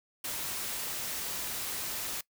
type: noise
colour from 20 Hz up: white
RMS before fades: -36 dBFS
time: 0.24-2.21 s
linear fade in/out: 5 ms
effects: noise-tail reverb RT60 0.1 s tail -21 dB re dry